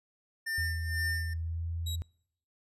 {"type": "tone with tremolo", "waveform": "square", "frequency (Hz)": 1801, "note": "A6", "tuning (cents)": 40, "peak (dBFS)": -31, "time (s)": [0.46, 1.34], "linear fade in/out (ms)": 10, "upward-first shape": "sine", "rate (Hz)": 2.1, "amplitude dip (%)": 75}
{"type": "tone with pitch glide", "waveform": "sine", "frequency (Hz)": [82, 83.67], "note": ["E2", "E2"], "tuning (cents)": [-9, 26], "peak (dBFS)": -32, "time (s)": [0.58, 2.02], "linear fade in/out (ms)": 0, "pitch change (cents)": 35, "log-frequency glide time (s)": [1.4, 1.68]}
{"type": "tone", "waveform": "sawtooth", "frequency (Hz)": 3843, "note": "B7", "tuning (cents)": -48, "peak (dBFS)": -34, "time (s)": [1.86, 1.96], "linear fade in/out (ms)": 10}
{"effects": ["noise-tail reverb RT60 0.7 s tail -26 dB re dry", "resampled to 32000 Hz"]}